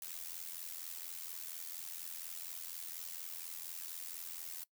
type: noise with amplitude modulation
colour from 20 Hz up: blue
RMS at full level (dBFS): -42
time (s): 0.02-4.64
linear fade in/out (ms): 2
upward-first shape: sine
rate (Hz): 84.2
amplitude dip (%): 80
effects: noise-tail reverb RT60 0.1 s tail -21 dB re dry